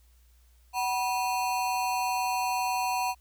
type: ring-modulated tone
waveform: square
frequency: 863 Hz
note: A5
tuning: 34 cents flat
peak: -24 dBFS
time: 0.73-3.15 s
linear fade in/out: 50 ms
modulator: 111 Hz
effects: added 60 Hz sine -57 dBFS peak until 3.2 s + white hiss -68 dBFS RMS until 3.2 s